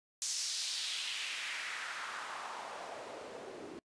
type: noise with band-pass filter sweep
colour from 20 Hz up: white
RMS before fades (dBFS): -41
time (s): 0.22-3.79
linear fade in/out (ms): 0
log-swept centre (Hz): 6300 to 320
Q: 2.1
effects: noise-tail reverb RT60 0.1 s tail -26 dB re dry + resampled to 22050 Hz

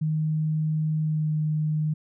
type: tone with pitch glide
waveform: sine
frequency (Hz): 155.56 to 153.77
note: D#3 to D#3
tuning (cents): 0 to -20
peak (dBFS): -22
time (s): 0.01-1.94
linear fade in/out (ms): 10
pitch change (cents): -20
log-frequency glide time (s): 1.01-1.31
effects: none

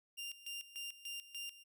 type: tone with tremolo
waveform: sawtooth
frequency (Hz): 2794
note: F7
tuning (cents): 0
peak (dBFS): -39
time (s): 0.17-1.64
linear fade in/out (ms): 20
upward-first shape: square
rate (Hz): 3.4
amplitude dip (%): 80
effects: none

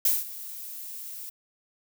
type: noise with ADSR envelope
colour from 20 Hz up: violet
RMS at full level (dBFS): -21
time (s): 0.05-1.3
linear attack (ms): 3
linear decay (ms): 190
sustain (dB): -18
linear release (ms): 11
effects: none

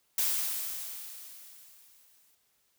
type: noise with exponential decay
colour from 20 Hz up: blue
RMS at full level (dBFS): -27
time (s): 0.18-2.35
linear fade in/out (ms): 2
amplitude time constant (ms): 470
effects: white hiss -72 dBFS RMS until 2.78 s

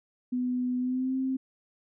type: tone with pitch glide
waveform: sine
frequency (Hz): 249.6 to 262.9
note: B3 to C4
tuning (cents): +19 to +8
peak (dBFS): -26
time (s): 0.32-1.37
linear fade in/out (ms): 10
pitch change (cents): +89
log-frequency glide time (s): 0.78-1.16
effects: none

